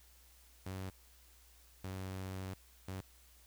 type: tone bursts at uneven times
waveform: sawtooth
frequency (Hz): 94.5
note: F#2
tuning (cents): +37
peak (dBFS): -37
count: 3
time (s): 0.66-0.9 / 1.84-2.54 / 2.88-3.01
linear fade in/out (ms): 5
effects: added 60 Hz sine -63 dBFS peak until 3.46 s + white hiss -65 dBFS RMS until 3.46 s